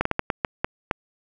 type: slowing click train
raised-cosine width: 0.5 ms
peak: -6 dBFS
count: 8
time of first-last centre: 0.01-0.912 s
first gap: 44 ms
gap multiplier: 1.35
effects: none